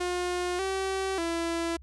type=tone with pitch steps; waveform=sawtooth; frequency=357.1 / 384.1 / 334.9 Hz; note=F4 / G4 / E4; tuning=+39 / -35 / +27 cents; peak=-24 dBFS; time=0-1.77 s; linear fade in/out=10 ms; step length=590 ms; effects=added 66 Hz sine -46 dBFS peak until 1.82 s + resampled to 24000 Hz